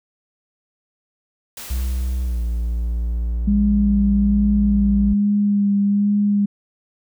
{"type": "noise with exponential decay", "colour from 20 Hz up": "white", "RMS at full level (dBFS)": -33, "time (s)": [1.57, 3.46], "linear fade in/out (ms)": 2, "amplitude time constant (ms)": 410}
{"type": "tone with pitch glide", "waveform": "triangle", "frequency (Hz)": [63.1, 57.86], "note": ["B1", "A#1"], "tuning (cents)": [38, -12], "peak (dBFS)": -17, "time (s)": [1.7, 5.14], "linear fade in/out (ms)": 10, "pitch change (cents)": -150, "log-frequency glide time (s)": [2.22, 2.42]}
{"type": "tone with vibrato", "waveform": "sine", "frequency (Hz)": 203.1, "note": "G#3", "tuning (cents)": -38, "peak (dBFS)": -14, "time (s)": [3.47, 6.46], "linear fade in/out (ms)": 10, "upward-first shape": "sine", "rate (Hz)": 1.2, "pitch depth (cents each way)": 19}
{"effects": []}